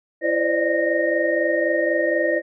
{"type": "tone cluster", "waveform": "sine", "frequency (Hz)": [336.6, 516, 581, 605, 1854], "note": ["E4", "C5", "D5", "D#5", "A#6"], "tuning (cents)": [36, -24, -19, -49, -10], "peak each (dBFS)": -24, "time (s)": [0.21, 2.42], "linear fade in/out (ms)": 50, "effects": []}